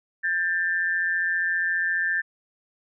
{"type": "tone pair together", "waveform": "sine", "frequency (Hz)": [1600, 1774.8], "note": ["G6", "A6"], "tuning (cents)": [35, 14], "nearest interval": "major second", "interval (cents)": 179, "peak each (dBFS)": [-27, -23], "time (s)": [0.23, 2.22], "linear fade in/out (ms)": 20, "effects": []}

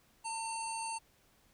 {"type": "harmonic tone", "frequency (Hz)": 903, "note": "A5", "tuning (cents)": 45, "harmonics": [1, 3, 5, 7, 9, 10], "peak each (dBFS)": [-38, -46, -48, -53, -47, -45], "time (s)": [0.24, 0.99], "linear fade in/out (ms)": 20, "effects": ["pink hiss -68 dBFS RMS until 1.53 s"]}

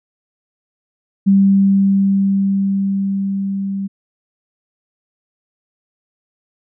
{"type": "tone with level ramp", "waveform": "sine", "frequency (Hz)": 196, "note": "G3", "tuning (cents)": 0, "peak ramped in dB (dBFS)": [-7, -19], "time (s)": [1.26, 3.88], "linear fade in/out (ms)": 20, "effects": []}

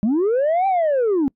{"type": "linear two-way sweep", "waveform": "sine", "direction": "up then down", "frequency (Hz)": [194.1, 790, 257.8], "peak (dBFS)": -13, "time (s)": [0.03, 1.28], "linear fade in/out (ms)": 0, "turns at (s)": 0.67, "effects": ["noise-tail reverb RT60 0.1 s tail -26 dB re dry", "tanh soft clip ceiling -14 dBFS"]}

